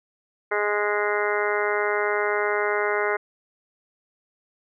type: harmonic tone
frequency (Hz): 207.7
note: G#3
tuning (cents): 0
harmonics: 2 / 3 / 4 / 5 / 6 / 7 / 8 / 9 / 10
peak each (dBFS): -25 / -30 / -31 / -32 / -32 / -29 / -36 / -32 / -31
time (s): 0.51-3.17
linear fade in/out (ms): 10
effects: none